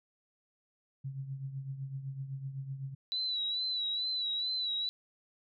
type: tone with tremolo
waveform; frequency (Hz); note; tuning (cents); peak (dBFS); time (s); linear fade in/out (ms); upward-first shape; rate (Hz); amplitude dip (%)
sine; 135.6; C#3; -38; -34; 1.04-2.95; 10; triangle; 7.9; 70
type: tone with vibrato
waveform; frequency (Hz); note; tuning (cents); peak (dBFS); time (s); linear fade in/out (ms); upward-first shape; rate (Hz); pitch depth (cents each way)
sine; 3951; B7; 0; -31; 3.12-4.89; 0; sine; 2.3; 54
effects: none